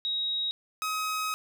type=tone pair in turn; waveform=sine / sawtooth; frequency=3800 / 1268.1 Hz; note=A#7 / D#6; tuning=+33 / +33 cents; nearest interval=octave + perfect fifth; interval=1900 cents; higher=first; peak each=-27 / -25 dBFS; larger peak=second; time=0.05-0.51 / 0.82-1.34 s; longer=second; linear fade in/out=0 ms; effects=none